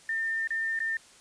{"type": "tone with dropouts", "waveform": "sine", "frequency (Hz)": 1804, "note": "A6", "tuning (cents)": 43, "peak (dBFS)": -27, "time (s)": [0.09, 0.97], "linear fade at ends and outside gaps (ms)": 2, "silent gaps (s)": [[0.474, 0.505], [0.791, 0.802]], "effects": ["white hiss -55 dBFS RMS until 1.2 s", "resampled to 22050 Hz"]}